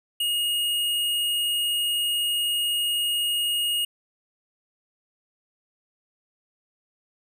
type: tone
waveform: square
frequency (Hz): 2866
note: F7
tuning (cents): +44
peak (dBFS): -23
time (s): 0.2-3.85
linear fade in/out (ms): 5
effects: none